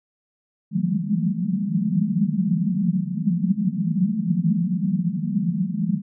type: band-pass noise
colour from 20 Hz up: pink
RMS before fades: -22 dBFS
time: 0.71-6.02 s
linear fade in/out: 50 ms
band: 160 to 220 Hz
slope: 96 dB/octave
effects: none